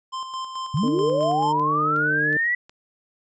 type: tone with tremolo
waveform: square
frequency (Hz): 1044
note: C6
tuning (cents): -4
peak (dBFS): -28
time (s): 0.12-1.53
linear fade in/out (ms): 20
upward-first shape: square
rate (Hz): 4.6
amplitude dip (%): 50
type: linear sweep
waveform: sine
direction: up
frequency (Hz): 123.47 to 1975.5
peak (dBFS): -19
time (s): 0.74-2.55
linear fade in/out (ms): 5
type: harmonic tone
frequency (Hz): 150.9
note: D3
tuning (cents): +47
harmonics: 1 / 2 / 3 / 4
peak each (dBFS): -30 / -29 / -30 / -40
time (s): 0.83-2.37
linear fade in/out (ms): 2
type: click train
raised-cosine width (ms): 0.2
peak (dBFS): -29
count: 5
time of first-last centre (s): 1.23-2.695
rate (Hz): 2.73
effects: resampled to 16000 Hz